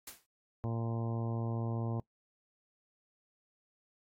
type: noise with exponential decay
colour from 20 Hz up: white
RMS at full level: -41 dBFS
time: 0.07-0.26 s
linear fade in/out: 5 ms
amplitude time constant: 40 ms
type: harmonic tone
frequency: 115.1 Hz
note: A#2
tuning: 22 cents flat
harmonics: 1 / 2 / 3 / 4 / 5 / 6 / 7 / 8 / 9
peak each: -34 / -40 / -44 / -46 / -48 / -50 / -51 / -52 / -53 dBFS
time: 0.64-2 s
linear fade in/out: 0 ms
effects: noise-tail reverb RT60 0.1 s tail -21 dB re dry + AAC 48 kbps